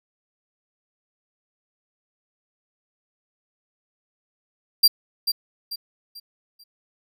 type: tone with echo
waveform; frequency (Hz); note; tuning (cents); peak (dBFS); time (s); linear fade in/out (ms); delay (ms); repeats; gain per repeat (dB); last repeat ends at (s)
45% pulse; 4740; D8; +15; -10; 4.83-4.88; 10; 440; 4; -9; 6.64
effects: none